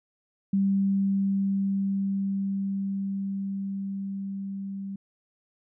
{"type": "tone with level ramp", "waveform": "sine", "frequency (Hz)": 196, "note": "G3", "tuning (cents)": 0, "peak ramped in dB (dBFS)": [-20, -32], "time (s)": [0.53, 4.96], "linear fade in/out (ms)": 5, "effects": []}